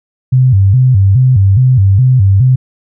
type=tone with vibrato; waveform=sine; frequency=112 Hz; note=A2; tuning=31 cents sharp; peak=-4 dBFS; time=0.32-2.56 s; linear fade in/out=10 ms; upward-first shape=square; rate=2.4 Hz; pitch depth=240 cents each way; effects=none